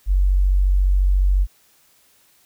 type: tone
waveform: sine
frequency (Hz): 47.13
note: F#1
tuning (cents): +33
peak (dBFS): -13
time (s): 0.06-1.47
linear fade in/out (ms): 50
effects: white hiss -57 dBFS RMS until 2.45 s